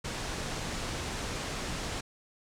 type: low-pass noise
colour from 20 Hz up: pink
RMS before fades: -36 dBFS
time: 0.04-2.01 s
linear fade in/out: 10 ms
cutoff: 8400 Hz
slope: 24 dB/octave
effects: none